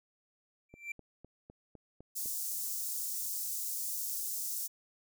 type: tone with exponential growth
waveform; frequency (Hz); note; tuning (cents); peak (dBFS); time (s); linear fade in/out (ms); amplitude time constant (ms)
triangle; 2349; D7; 0; -32; 0.69-0.92; 5; 50
type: click train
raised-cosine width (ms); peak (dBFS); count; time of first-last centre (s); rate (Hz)
2; -37; 7; 0.74-2.259; 3.95
type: high-pass noise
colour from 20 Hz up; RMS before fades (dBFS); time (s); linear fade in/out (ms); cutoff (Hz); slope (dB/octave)
white; -37; 2.15-4.68; 20; 5800; 24
effects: none